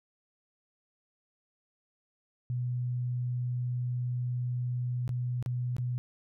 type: tone with dropouts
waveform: sine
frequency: 123.5 Hz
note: B2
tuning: in tune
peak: -29 dBFS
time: 2.5-5.98 s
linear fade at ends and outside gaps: 0 ms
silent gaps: 5.078-5.092 / 5.426-5.461 / 5.766-5.783 s
effects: none